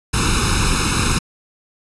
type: noise with comb filter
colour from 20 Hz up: pink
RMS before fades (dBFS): -17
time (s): 0.13-1.19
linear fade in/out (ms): 10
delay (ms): 0.77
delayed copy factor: +1
effects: resampled to 24000 Hz